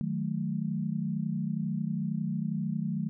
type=chord; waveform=sine; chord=D# diminished; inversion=none; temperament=equal with one note detuned; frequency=155.56 / 185 / 217.7 Hz; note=D#3 / F#3 / A3; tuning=0 / 0 / -18 cents; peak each=-33 dBFS; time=0.01-3.09 s; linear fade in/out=0 ms; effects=none